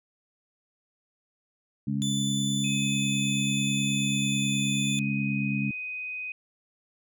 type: harmonic tone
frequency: 69.3 Hz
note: C#2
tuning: in tune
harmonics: 2 / 3 / 4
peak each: -30 / -28 / -34 dBFS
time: 1.87-5.71 s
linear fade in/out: 5 ms
type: tone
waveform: 25% pulse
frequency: 3500 Hz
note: A7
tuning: 10 cents flat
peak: -26 dBFS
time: 2.02-4.99 s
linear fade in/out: 0 ms
type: tone with pitch glide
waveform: sine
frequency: 2538 to 2502 Hz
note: D#7 to D#7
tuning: +34 to +9 cents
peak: -32 dBFS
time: 2.64-6.32 s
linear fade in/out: 2 ms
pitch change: -25 cents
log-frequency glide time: 3.99-5.01 s
effects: none